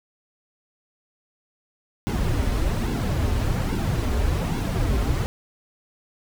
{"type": "noise with flanger", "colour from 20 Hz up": "brown", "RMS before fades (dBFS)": -23, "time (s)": [2.07, 5.26], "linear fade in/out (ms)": 0, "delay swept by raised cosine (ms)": [1.6, 6.2], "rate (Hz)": 1.2, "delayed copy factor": -0.7, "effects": []}